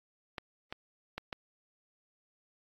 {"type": "clicks", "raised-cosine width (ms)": 0.3, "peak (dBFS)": -21, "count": 4, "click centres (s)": [0.382, 0.725, 1.18, 1.328], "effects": ["AAC 32 kbps"]}